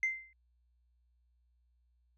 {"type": "tone with exponential decay", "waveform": "sine", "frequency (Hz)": 2080, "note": "C7", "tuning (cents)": -11, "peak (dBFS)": -24, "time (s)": [0.03, 0.33], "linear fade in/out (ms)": 1, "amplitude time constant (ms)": 65, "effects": ["tanh soft clip ceiling -25 dBFS", "added 60 Hz sine -69 dBFS peak until 2.17 s"]}